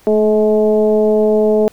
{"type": "tone with frequency modulation", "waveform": "sine", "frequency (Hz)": 427.7, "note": "A4", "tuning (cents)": -49, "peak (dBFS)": -9, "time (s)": [0.07, 1.68], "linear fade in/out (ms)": 0, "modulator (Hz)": 212, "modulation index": 0.98, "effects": ["pink hiss -48 dBFS RMS until 1.72 s"]}